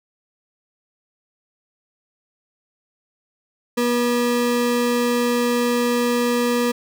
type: ring-modulated tone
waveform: square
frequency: 362.3 Hz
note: F#4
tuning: 36 cents flat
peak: -15 dBFS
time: 3.77-6.72 s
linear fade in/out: 10 ms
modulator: 121 Hz
effects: none